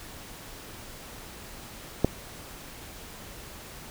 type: clicks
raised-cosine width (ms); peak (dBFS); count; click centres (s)
2; -6 / -29; 2; 2.046 / 2.049
effects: pink hiss -44 dBFS RMS until 3.9 s